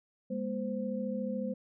sine tone cluster, 203.4 / 237.3 / 518 Hz, G#3 / A#3 / C5, -36 / +31 / -17 cents, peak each -35 / -37 / -37 dBFS, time 0.3-1.54 s, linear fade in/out 10 ms, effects none

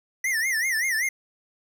square tone with vibrato, 1935 Hz, B6, 36 cents flat, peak -23 dBFS, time 0.24-1.09 s, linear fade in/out 5 ms, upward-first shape sine, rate 5.2 Hz, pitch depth 180 cents each way, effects none

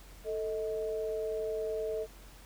sine tone pair together, 441.7 / 631 Hz, A4 / D#5, +7 / +24 cents, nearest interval tritone, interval 617 cents, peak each -33 / -37 dBFS, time 0.24-2.07 s, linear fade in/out 50 ms, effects added 46 Hz sine -52 dBFS peak until 2.45 s + pink hiss -56 dBFS RMS until 2.45 s

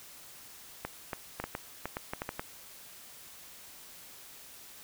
clicks, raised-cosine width 0.5 ms, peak -19 dBFS, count 11, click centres 0.85 / 1.132 / 1.4 / 1.44 / 1.551 / 1.856 / 1.969 / 2.135 / 2.219 / 2.291 / 2.395 s, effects white hiss -51 dBFS RMS until 4.83 s

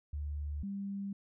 sine tone pair in turn, 73.42 / 198.4 Hz, D2 / G3, 0 / +21 cents, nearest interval octave + perfect fourth, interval 1721 cents, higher second, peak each -35 / -36 dBFS, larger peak first, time 0.13-0.63 / 0.63-1.13 s, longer neither, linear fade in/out 5 ms, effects none

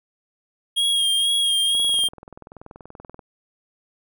square tone with vibrato, 3258 Hz, G#7, 34 cents flat, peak -18 dBFS, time 0.76-2.09 s, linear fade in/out 20 ms, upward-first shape sine, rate 2.1 Hz, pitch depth 33 cents each way
click train, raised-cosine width 1 ms, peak -26 dBFS, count 31, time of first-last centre 1.75-3.192 s, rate 20.8 Hz
effects none

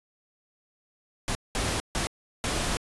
pink noise bursts at uneven times, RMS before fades -28 dBFS, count 4, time 1.28-1.35 / 1.55-1.8 / 1.95-2.07 / 2.44-2.77 s, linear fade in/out 0 ms, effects resampled to 24000 Hz

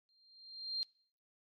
sine tone with exponential growth, 4186 Hz, C8, in tune, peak -32 dBFS, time 0.09-0.83 s, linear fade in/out 0 ms, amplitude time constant 160 ms, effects noise-tail reverb RT60 0.6 s tail -26 dB re dry + AAC 32 kbps

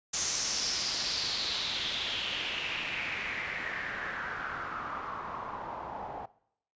white noise with low-pass filter sweep, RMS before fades -35 dBFS, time 0.13-6.26 s, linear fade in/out 10 ms, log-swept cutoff 6600 to 780 Hz, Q 4.3, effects noise-tail reverb RT60 0.7 s tail -20 dB re dry + resampled to 16000 Hz

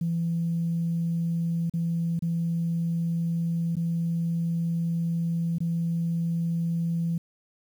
sine tone with dropouts, 167.7 Hz, E3, 30 cents sharp, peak -23 dBFS, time 0.01-7.18 s, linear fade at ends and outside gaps 5 ms, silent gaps 1.698-1.737 / 2.192-2.222 / 3.755-3.766 / 5.584-5.604 s, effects tanh soft clip ceiling -19 dBFS + 9-bit

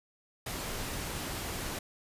pink noise, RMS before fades -37 dBFS, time 0.46-1.79 s, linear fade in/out 5 ms, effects resampled to 32000 Hz

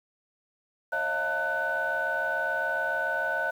sine tone cluster, 546 / 626 / 693 / 901 / 1495 Hz, C#5 / D#5 / F5 / A5 / F#6, -26 / +10 / -14 / +41 / +17 cents, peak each -35 / -33 / -34 / -35 / -27 dBFS, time 0.92-3.51 s, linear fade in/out 10 ms, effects tanh soft clip ceiling -19 dBFS + 9-bit

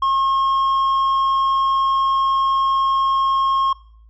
sine tone with tanh clipping, 1079 Hz, C#6, 47 cents flat, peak -16 dBFS, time 0.02-3.73 s, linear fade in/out 5 ms, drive 5 dB, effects noise-tail reverb RT60 0.6 s tail -21 dB re dry + added 55 Hz sine -44 dBFS peak until 4.09 s

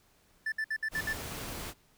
triangle tone bursts, 1760 Hz, A6, in tune, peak -28 dBFS, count 6, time 0.46-1.131 s, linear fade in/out 5 ms, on 61 ms, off 61 ms
pink noise, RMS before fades -40 dBFS, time 0.91-1.74 s, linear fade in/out 50 ms
effects pink hiss -66 dBFS RMS until 1.97 s

